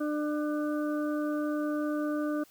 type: harmonic tone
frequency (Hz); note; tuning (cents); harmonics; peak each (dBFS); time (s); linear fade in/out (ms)
299.1; D4; +32; 1 / 2 / 4 / 5; -29 / -35 / -41 / -43; 0-2.44; 10
effects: white hiss -60 dBFS RMS until 2.5 s